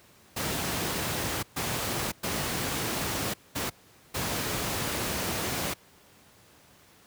pink noise bursts at uneven times, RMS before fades -30 dBFS, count 5, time 0.36-1.43 / 1.56-2.12 / 2.23-3.34 / 3.55-3.7 / 4.14-5.74 s, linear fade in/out 10 ms, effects pink hiss -57 dBFS RMS until 7.06 s + high-pass 80 Hz 12 dB/octave

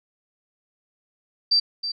sine tone with echo, 4673 Hz, D8, 9 cents flat, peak -15 dBFS, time 1.51-1.6 s, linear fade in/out 10 ms, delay 320 ms, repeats 1, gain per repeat -10 dB, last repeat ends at 1.92 s, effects none

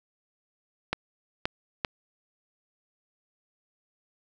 clicks, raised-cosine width 0.3 ms, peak -10 dBFS, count 3, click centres 0.93 / 1.455 / 1.848 s, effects none

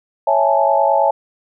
sine chord, A major seventh, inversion first, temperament equal, 554.4 / 659.3 / 830.6 / 880 Hz, C#5 / E5 / G#5 / A5, 0 / 0 / 0 / 0 cents, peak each -17 dBFS, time 0.27-1.11 s, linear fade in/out 5 ms, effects none

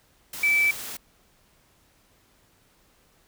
sine tone in noise, 2315 Hz, D7, 25 cents flat, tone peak -18 dBFS, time 0.43-0.71 s, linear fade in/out 5 ms, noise white, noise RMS -36 dBFS, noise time 0.33-0.97 s, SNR +15 dB, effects pink hiss -62 dBFS RMS until 3.27 s

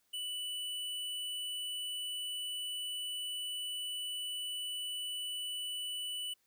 sine tone with hard clipping, 2970 Hz, F#7, 6 cents sharp, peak -38 dBFS, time 0.13-6.34 s, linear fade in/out 10 ms, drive 15 dB, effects white hiss -75 dBFS RMS until 6.46 s

